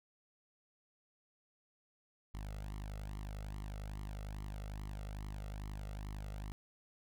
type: tone with flanger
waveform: sawtooth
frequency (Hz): 51.1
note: G#1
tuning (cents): -27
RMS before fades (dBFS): -44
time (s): 2.34-6.52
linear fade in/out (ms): 0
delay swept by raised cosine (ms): 0.96 to 1.51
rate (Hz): 2.4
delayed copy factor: +0.8
effects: none